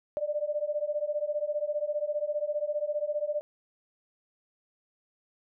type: beating tone pair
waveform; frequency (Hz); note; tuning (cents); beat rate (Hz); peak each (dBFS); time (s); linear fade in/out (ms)
sine; 587.3 / 602.3; D5 / D5; 0 / +44; 15; -31; 0.17-3.41; 0
effects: none